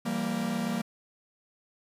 45% pulse chord, E diminished, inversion none, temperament equal with one note detuned, 168.57 / 196 / 233.1 Hz, E3 / G3 / Bb3, +39 / 0 / 0 cents, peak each -36 / -33 / -31 dBFS, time 0.05-0.82 s, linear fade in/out 10 ms, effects resampled to 32000 Hz + 11-bit

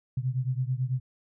sine beating tone pair, 125 / 134.1 Hz, B2 / C3, +21 / +43 cents, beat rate 9.1 Hz, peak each -28 / -30 dBFS, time 0.17-1 s, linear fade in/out 5 ms, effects none

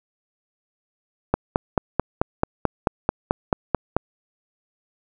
click train, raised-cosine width 1 ms, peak -3 dBFS, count 13, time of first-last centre 1.34-3.966 s, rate 4.57 Hz, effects none

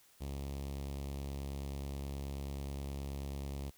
sawtooth tone with notch filter, 69.4 Hz, C#2, 3 cents sharp, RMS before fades -41 dBFS, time 0.2-3.71 s, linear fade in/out 20 ms, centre 1500 Hz, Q 0.92, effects white hiss -65 dBFS RMS until 3.77 s

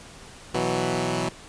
10% pulse chord, B suspended fourth, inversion none, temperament equal, 123.47 / 164.81 / 185 Hz, B2 / E3 / F#3, 0 / 0 / 0 cents, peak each -20 dBFS, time 0.54-1.29 s, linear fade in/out 5 ms, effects pink hiss -45 dBFS RMS until 1.48 s + resampled to 22050 Hz

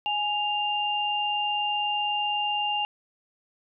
sine tone pair together, 832 / 2796 Hz, G#5 / F7, +3 / +1 cents, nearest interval octave + major sixth, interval 2098 cents, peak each -27 dBFS, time 0.06-2.85 s, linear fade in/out 0 ms, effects none

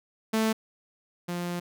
sawtooth tone pair in turn, 220.7 / 175.17 Hz, A3 / F3, +5 / +6 cents, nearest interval major third, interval 399 cents, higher first, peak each -19 / -26 dBFS, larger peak first, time 0.33-0.53 / 1.28-1.6 s, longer second, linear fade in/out 10 ms, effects none

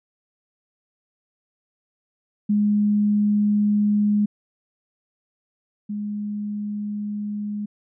sine tone pair in turn, 207.7 / 207.7 Hz, G#3 / G#3, 0 / 0 cents, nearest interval unison, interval 0 cents, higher neither, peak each -16 / -25 dBFS, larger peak first, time 2.49-4.26 / 5.89-7.66 s, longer neither, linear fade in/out 10 ms, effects none

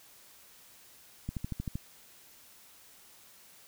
click train, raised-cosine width 5 ms, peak -22 dBFS, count 7, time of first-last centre 1.29-1.755 s, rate 12.9 Hz, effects white hiss -57 dBFS RMS until 3.67 s

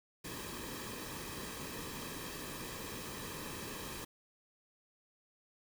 pink noise with comb filter, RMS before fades -44 dBFS, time 0.24-4.05 s, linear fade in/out 10 ms, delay 1.4 ms, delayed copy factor -0.6, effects none

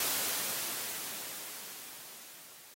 white noise with level ramp, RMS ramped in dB -31 to -54 dBFS, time 0-2.74 s, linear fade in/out 2 ms, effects high-pass 150 Hz 12 dB/octave + AAC 48 kbps

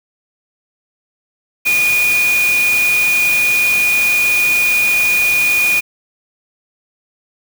sine tone in noise, 2452 Hz, D#7, 26 cents flat, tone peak -11 dBFS, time 1.65-5.81 s, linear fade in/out 20 ms, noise white, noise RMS -22 dBFS, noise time 1.65-5.81 s, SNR +8 dB, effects none

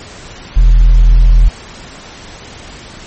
triangle tone with tanh clipping, 41.52 Hz, E1, 13 cents sharp, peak -3 dBFS, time 0.56-1.49 s, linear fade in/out 10 ms, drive 8 dB, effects pink hiss -32 dBFS RMS until 3.06 s + MP3 32 kbps

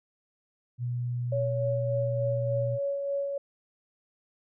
sine tone with pitch glide, 121.9 to 120.5 Hz, B2 to B2, -22 to -42 cents, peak -28 dBFS, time 0.78-2.79 s, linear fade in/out 50 ms, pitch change -20 cents, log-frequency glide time 1.13-2.54 s
sine tone with tremolo, 560 Hz, C#5, 18 cents sharp, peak -26 dBFS, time 1.32-3.38 s, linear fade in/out 5 ms, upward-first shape sine, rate 3.4 Hz, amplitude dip 35%
effects none

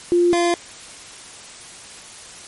sine / 25% pulse tone pair in turn, 349.2 / 345.4 Hz, F4 / F4, 0 / -19 cents, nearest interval unison, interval 19 cents, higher first, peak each -12 dBFS, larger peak neither, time 0.12-0.33 / 0.33-0.54 s, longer neither, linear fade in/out 0 ms, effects white hiss -39 dBFS RMS until 2.47 s + MP3 48 kbps

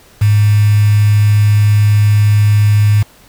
sine tone with quantisation, 104.4 Hz, G#2, 10 cents sharp, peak -6 dBFS, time 0.21-3.03 s, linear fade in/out 10 ms, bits 4, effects pink hiss -44 dBFS RMS until 3.28 s

